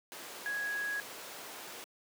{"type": "tone in noise", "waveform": "sine", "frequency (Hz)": 1661.2, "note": "G#6", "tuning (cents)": 0, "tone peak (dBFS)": -33, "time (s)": [0.46, 1], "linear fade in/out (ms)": 0, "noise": "pink", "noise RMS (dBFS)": -44, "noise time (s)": [0.12, 1.84], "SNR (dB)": 8, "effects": ["high-pass 400 Hz 12 dB/octave"]}